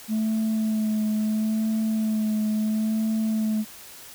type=tone with vibrato; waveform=sine; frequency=217.2 Hz; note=A3; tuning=22 cents flat; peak=-19 dBFS; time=0.08-3.65 s; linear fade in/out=50 ms; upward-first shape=sine; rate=0.74 Hz; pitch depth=23 cents each way; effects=tanh soft clip ceiling -20 dBFS + white hiss -44 dBFS RMS until 4.14 s